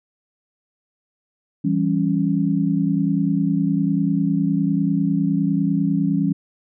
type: chord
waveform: sine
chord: C# diminished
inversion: first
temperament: equal with one note detuned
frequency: 166.06 / 196 / 277.2 Hz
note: E3 / G3 / C#4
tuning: +13 / 0 / 0 cents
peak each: -21 dBFS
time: 1.64-6.33 s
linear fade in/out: 10 ms
effects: none